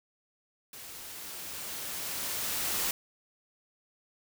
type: noise with level ramp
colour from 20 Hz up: white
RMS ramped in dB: -46 to -30 dBFS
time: 0.73-2.91 s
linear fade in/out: 2 ms
effects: none

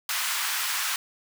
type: high-pass noise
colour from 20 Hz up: pink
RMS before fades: -28 dBFS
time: 0.09-0.96 s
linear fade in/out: 2 ms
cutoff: 1100 Hz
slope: 24 dB/octave
effects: none

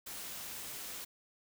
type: noise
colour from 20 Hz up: white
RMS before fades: -44 dBFS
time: 0.06-1.05 s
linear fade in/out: 10 ms
effects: none

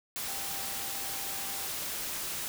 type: tone in noise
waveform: sine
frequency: 788 Hz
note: G5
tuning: 9 cents sharp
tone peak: -47 dBFS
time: 0.28-1.67 s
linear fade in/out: 0 ms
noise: white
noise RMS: -36 dBFS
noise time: 0.16-2.48 s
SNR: -14 dB
effects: none

